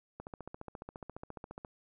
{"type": "click train", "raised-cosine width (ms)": 1, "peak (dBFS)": -29, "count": 22, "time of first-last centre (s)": [0.2, 1.648], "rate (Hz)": 14.5, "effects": []}